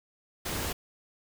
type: noise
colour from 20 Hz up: pink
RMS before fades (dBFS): -33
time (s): 0.45-0.73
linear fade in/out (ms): 10
effects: none